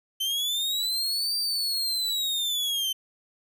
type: linear two-way sweep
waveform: 40% pulse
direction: up then down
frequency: 3078 to 4699 to 3078 Hz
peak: -24 dBFS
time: 0.2-2.93 s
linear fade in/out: 10 ms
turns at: 1.37 s
effects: none